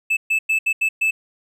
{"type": "tone bursts at uneven times", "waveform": "triangle", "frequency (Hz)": 2623, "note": "E7", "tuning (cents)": -9, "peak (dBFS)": -14, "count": 6, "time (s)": [[0.1, 0.17], [0.3, 0.39], [0.49, 0.59], [0.66, 0.73], [0.81, 0.89], [1.01, 1.11]], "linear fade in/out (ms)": 10, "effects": []}